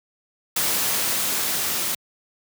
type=noise with level ramp; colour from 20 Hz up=white; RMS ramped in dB=-22 to -25 dBFS; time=0.56-1.95 s; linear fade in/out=5 ms; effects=high-pass 100 Hz 12 dB/octave